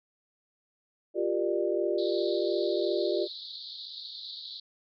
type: chord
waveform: sine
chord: G minor seventh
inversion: third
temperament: equal with one note detuned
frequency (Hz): 349.2 / 392 / 466.2 / 597.6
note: F4 / G4 / Bb4 / D5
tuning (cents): 0 / 0 / 0 / +30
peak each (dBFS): -30 / -30 / -35 / -31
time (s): 1.14-3.28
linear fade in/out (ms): 50
type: band-pass noise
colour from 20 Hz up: white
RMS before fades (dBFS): -42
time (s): 1.98-4.6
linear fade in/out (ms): 5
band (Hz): 3600 to 4500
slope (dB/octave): 96
effects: none